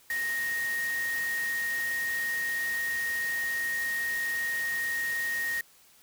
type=tone in noise; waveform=sine; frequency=1864.7 Hz; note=A#6; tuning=in tune; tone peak=-28 dBFS; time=0.1-5.61 s; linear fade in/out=2 ms; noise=white; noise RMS=-40 dBFS; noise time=0.1-5.61 s; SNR=+9 dB; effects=white hiss -59 dBFS RMS until 6.02 s